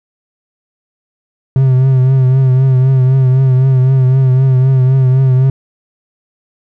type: tone with vibrato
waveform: triangle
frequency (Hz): 130.81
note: C3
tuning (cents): 0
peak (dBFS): -4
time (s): 1.56-5.5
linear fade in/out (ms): 2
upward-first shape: triangle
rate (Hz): 3.9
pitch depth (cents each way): 54
effects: none